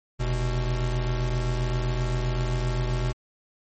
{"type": "tone pair together", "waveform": "square", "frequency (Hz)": [43.71, 123.47], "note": ["F1", "B2"], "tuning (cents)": [2, 0], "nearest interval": "octave + tritone", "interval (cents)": 1798, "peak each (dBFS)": -27, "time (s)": [0.19, 3.13], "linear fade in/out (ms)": 20, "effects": ["MP3 32 kbps"]}